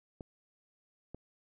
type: clicks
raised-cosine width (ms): 2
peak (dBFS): -30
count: 2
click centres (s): 0.208 / 1.146
effects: none